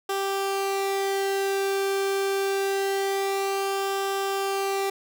sawtooth tone with flanger, 392 Hz, G4, in tune, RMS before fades -26 dBFS, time 0.09-4.9 s, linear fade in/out 5 ms, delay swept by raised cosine 0.46 to 1.04 ms, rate 0.25 Hz, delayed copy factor -0.5, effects none

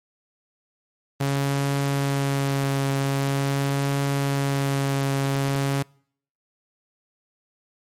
sawtooth tone with vibrato, 138.59 Hz, C#3, in tune, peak -17 dBFS, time 1.2-5.83 s, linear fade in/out 10 ms, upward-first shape triangle, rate 0.44 Hz, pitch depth 17 cents each way, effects noise-tail reverb RT60 0.6 s tail -26 dB re dry + MP3 64 kbps

